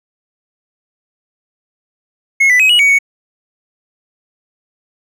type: tone with pitch steps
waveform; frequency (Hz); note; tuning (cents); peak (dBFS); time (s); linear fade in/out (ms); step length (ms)
triangle; 2172 / 1989 / 2538 / 2911 / 2253 / 2225; C#7 / B6 / D#7 / F#7 / C#7 / C#7; -36 / +12 / +34 / -29 / +28 / +6; -5; 2.4-2.988; 10; 98
effects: none